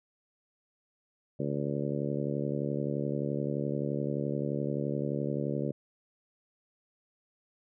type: harmonic tone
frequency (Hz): 71.6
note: D2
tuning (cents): -43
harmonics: 2 / 3 / 4 / 5 / 6 / 7 / 8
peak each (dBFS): -34 / -36 / -37 / -38 / -39 / -39 / -40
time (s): 1.39-5.72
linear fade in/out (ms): 10
effects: none